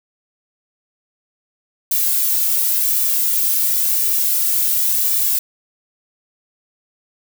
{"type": "noise with flanger", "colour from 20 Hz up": "violet", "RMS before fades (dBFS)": -17, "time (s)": [1.91, 5.39], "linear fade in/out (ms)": 5, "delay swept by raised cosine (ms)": [1.7, 2.25], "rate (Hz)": 0.93, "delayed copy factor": 0.6, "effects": []}